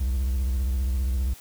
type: tone with vibrato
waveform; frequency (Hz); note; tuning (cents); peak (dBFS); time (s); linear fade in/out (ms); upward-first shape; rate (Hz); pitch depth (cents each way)
triangle; 64.2; C2; -32; -20; 0-1.34; 10; sine; 15; 150
effects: white hiss -48 dBFS RMS until 1.4 s